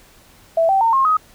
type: tone with pitch steps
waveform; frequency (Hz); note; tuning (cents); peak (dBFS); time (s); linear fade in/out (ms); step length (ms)
sine; 659.3 / 775 / 911.1 / 1071 / 1259.1; E5 / G5 / A#5 / C6 / D#6; 0 / -20 / -40 / +40 / +20; -12; 0.57-1.17; 5; 120
effects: pink hiss -49 dBFS RMS until 1.34 s